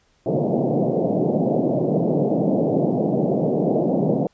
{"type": "band-pass noise", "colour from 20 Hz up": "pink", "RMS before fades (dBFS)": -20, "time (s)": [0.26, 4.27], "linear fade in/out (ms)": 2, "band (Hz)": [140, 690], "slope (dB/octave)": 48, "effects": ["pink hiss -62 dBFS RMS until 4.33 s", "resampled to 16000 Hz"]}